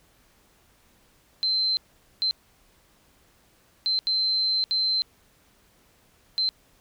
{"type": "tone bursts at uneven times", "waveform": "sine", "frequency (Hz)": 4100, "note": "C8", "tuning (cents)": -36, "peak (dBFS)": -21, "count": 6, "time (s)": [[1.43, 1.77], [2.22, 2.31], [3.86, 3.99], [4.07, 4.64], [4.71, 5.02], [6.38, 6.49]], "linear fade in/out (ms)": 0, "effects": ["pink hiss -61 dBFS RMS until 6.8 s"]}